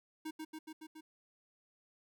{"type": "tone with echo", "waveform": "square", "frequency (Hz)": 313.7, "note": "D#4", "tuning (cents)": 14, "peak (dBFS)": -40, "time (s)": [0.25, 0.31], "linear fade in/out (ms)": 10, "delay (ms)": 140, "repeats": 5, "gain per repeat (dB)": -2, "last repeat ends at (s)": 1.01, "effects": []}